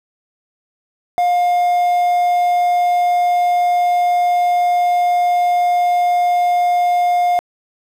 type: tone with quantisation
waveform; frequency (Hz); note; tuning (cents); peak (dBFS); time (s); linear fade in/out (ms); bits
triangle; 709; F5; +26; -10; 1.18-7.39; 0; 5
effects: low-pass 10000 Hz 12 dB/octave